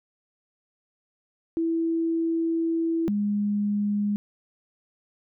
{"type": "tone pair in turn", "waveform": "sine", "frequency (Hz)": [329.6, 205.7], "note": ["E4", "G#3"], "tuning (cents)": [0, -16], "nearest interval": "minor sixth", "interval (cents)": 816, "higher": "first", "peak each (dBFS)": -22, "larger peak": "neither", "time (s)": [[1.57, 3.08], [3.08, 4.16]], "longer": "first", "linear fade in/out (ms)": 0, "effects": []}